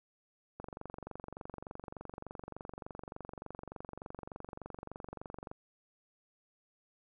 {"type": "click train", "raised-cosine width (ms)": 1, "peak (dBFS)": -29, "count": 116, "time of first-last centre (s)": [0.6, 5.515], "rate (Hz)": 23.4, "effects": []}